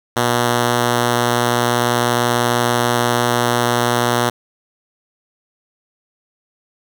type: tone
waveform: 5% pulse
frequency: 120.4 Hz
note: B2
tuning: 44 cents flat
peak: -3 dBFS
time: 0.16-4.3 s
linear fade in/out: 10 ms
effects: none